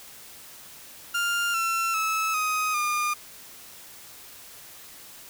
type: tone with pitch steps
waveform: 30% pulse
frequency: 1400 / 1350 / 1301.7 / 1255.2 / 1210.4 Hz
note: F6 / E6 / E6 / D#6 / D#6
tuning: +4 / +41 / -22 / +15 / -48 cents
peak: -21 dBFS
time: 1.14-3.14 s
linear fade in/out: 10 ms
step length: 400 ms
effects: white hiss -46 dBFS RMS until 5.29 s